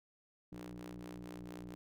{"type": "ring-modulated tone", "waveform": "sawtooth", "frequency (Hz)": 60.3, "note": "B1", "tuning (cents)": -41, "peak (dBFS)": -39, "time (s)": [0.52, 1.75], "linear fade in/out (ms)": 0, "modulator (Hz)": 239, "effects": []}